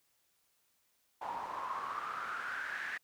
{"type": "noise with band-pass filter sweep", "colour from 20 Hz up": "pink", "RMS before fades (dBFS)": -40, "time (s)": [1.21, 2.98], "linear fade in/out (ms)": 10, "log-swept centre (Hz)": [870, 1800], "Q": 7.9, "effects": ["white hiss -75 dBFS RMS until 3.03 s"]}